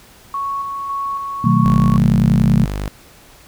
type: tone with tremolo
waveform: sine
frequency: 1108.7 Hz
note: C#6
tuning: in tune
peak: -19 dBFS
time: 0.34-1.97 s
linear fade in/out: 2 ms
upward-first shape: square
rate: 1.8 Hz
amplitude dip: 30%
type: chord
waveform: sine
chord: B dominant seventh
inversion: none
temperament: just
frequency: 123.47 / 154.34 / 185.21 / 222.2 Hz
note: B2 / D#3 / F#3 / A3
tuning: 0 / -14 / +2 / +17 cents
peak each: -16 dBFS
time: 1.44-2.65 s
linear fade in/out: 5 ms
type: tone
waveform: sawtooth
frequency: 50.1 Hz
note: G1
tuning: 38 cents sharp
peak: -17 dBFS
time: 1.65-2.88 s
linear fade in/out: 0 ms
effects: pink hiss -45 dBFS RMS until 3.47 s